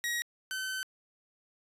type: tone pair in turn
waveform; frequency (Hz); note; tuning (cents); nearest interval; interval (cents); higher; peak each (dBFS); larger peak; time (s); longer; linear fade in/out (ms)
sawtooth; 1899 / 1528.6; A#6 / G6; +32 / -44; major third; 376; first; -27 / -30; first; 0.04-0.22 / 0.51-0.83; second; 0
effects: resampled to 32000 Hz